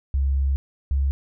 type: tone pair in turn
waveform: sine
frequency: 68.2 / 68.63 Hz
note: C#2 / C#2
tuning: -28 / -17 cents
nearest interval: unison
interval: 11 cents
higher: second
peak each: -18 dBFS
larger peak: neither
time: 0.14-0.56 / 0.91-1.11 s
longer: first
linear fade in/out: 0 ms
effects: none